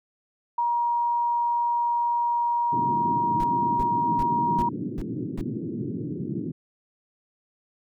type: tone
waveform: sine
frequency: 949 Hz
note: A#5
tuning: 31 cents sharp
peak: -21 dBFS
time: 0.58-4.69 s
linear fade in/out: 5 ms
type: band-pass noise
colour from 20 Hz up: white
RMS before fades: -31 dBFS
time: 2.72-6.52 s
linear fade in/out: 10 ms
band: 110 to 360 Hz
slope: 48 dB/octave
type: noise bursts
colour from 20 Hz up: brown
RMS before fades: -30 dBFS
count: 6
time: 3.4-5.41 s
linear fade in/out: 0 ms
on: 35 ms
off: 360 ms
effects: none